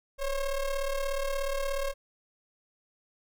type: ring-modulated tone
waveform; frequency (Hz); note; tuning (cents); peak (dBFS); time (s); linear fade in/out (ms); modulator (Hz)
square; 268.6; C4; +46; -26; 0.18-1.94; 50; 287
effects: none